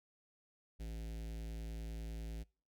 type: tone with notch filter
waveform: square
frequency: 55 Hz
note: A1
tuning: in tune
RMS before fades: -44 dBFS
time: 0.79-2.44 s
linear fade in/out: 20 ms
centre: 1100 Hz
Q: 0.78
effects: noise-tail reverb RT60 0.4 s tail -25 dB re dry